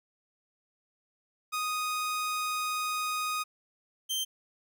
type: tone pair in turn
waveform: sawtooth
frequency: 1244.5 / 3136 Hz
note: D#6 / G7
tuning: 0 / 0 cents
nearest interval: octave + major third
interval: 1600 cents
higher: second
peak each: -26 dBFS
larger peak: neither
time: 1.52-3.44 / 4.09-4.25 s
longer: first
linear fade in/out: 20 ms
effects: none